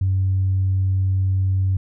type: tone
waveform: sine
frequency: 95 Hz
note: F#2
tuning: 46 cents sharp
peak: -15 dBFS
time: 0.01-1.77 s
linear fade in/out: 5 ms
effects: tanh soft clip ceiling -12 dBFS

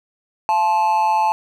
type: tone with amplitude modulation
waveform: triangle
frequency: 870 Hz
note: A5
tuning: 20 cents flat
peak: -9 dBFS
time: 0.49-1.32 s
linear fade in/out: 0 ms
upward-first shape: sine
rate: 185 Hz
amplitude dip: 70%
effects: none

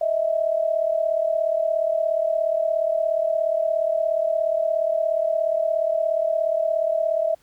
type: tone pair together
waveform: sine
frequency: 622.3 / 659.3 Hz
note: D#5 / E5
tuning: 0 / 0 cents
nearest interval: minor second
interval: 100 cents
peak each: -23 / -21 dBFS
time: 0.01-7.35 s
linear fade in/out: 5 ms
effects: pink hiss -60 dBFS RMS until 7.42 s

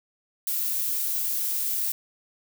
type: noise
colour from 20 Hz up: violet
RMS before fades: -27 dBFS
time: 0.47-1.92 s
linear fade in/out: 2 ms
effects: none

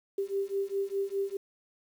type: beating tone pair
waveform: sine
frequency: 392 / 396.9 Hz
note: G4 / G4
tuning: 0 / +22 cents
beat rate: 4.9 Hz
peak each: -32 / -32 dBFS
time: 0.18-1.37 s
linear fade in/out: 5 ms
effects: 9-bit

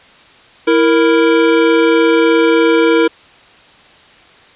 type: tone pair together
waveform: square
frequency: 329.7 / 466.2 Hz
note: E4 / A#4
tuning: 0 / 0 cents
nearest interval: tritone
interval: 600 cents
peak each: -12 / -11 dBFS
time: 0.67-3.08 s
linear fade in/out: 10 ms
effects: white hiss -43 dBFS RMS until 4.55 s + resampled to 8000 Hz

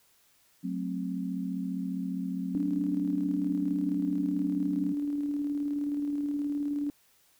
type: chord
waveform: sine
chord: F# diminished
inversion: none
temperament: equal with one note detuned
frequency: 185 / 220 / 264.8 Hz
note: F#3 / A3 / C4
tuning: 0 / 0 / +21 cents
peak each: -33 / -39 / -34 dBFS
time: 0.63-4.94 s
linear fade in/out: 20 ms
type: tone with tremolo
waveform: sine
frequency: 289.2 Hz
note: D4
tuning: 27 cents flat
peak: -27 dBFS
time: 2.55-6.9 s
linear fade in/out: 0 ms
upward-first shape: square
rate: 19 Hz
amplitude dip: 25%
effects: white hiss -65 dBFS RMS until 7.39 s

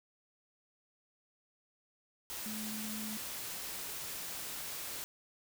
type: tone in noise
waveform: sine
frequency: 215.9 Hz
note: A3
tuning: 33 cents flat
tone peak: -41 dBFS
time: 2.46-3.17 s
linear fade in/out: 0 ms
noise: white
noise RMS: -42 dBFS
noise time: 2.3-5.04 s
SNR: -2 dB
effects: none

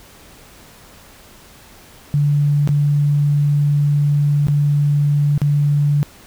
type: tone with dropouts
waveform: sine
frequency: 145.3 Hz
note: D3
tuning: 18 cents flat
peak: -12 dBFS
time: 2.14-6.03 s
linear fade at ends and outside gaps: 0 ms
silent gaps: 2.675-2.69 / 4.47-4.484 / 5.378-5.417 s
effects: pink hiss -44 dBFS RMS until 6.26 s

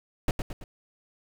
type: noise with echo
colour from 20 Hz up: brown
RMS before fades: -23 dBFS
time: 0.28-0.31 s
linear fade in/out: 2 ms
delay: 110 ms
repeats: 3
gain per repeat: -6 dB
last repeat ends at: 0.64 s
effects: none

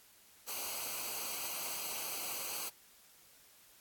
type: noise with comb filter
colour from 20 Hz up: white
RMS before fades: -40 dBFS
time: 0.47-2.7 s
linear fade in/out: 20 ms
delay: 0.56 ms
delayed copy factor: -0.7
effects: white hiss -62 dBFS RMS until 3.8 s + AAC 64 kbps

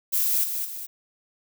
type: noise with echo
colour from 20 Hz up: violet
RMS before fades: -23 dBFS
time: 0.12-0.45 s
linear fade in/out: 20 ms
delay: 210 ms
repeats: 2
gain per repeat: -6 dB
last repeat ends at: 0.87 s
effects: none

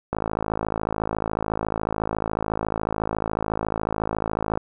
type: click train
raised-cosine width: 1 ms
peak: -10 dBFS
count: 241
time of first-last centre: 0.13-4.574 s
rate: 54 Hz
effects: none

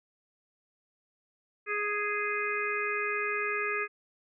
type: harmonic tone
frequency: 415.3 Hz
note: G#4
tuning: in tune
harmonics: 1 / 3 / 4 / 5 / 6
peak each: -35 / -35 / -35 / -35 / -35 dBFS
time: 1.66-3.88 s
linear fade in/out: 50 ms
effects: none

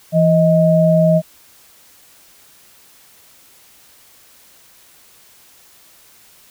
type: tone pair together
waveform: sine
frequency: 166.81 / 629 Hz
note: E3 / D#5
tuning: +21 / +19 cents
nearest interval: octave + major seventh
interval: 2298 cents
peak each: -12 dBFS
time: 0.12-1.22 s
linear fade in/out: 50 ms
effects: white hiss -48 dBFS RMS until 6.5 s

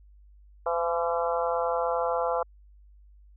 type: harmonic tone with a mistuned harmonic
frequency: 169.6 Hz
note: E3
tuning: 50 cents sharp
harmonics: 3 / 4 / 5 / 6 / 7 / 8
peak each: -28 / -30 / -32 / -34 / -35 / -36 dBFS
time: 0.66-2.43 s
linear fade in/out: 5 ms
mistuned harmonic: 7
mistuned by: -33 cents
effects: added 50 Hz sine -51 dBFS peak until 3.36 s

